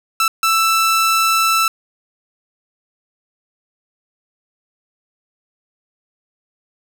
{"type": "tone bursts at uneven times", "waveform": "sawtooth", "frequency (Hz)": 1325, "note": "E6", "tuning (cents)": 9, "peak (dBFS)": -9, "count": 2, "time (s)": [[0.2, 0.28], [0.43, 1.68]], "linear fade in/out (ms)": 2, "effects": []}